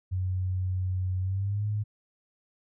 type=tone with pitch glide; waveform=sine; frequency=92.5 to 105.03 Hz; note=F#2 to G#2; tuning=0 to +20 cents; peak=-26 dBFS; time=0.11-1.84 s; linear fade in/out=20 ms; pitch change=+220 cents; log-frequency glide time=1.2-1.66 s; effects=none